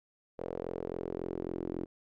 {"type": "tone with band-pass filter sweep", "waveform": "sawtooth", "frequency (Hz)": 43.65, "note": "F1", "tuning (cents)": 0, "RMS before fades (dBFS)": -38, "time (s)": [0.38, 1.86], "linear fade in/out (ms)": 20, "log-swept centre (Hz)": [500, 330], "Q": 3.3, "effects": []}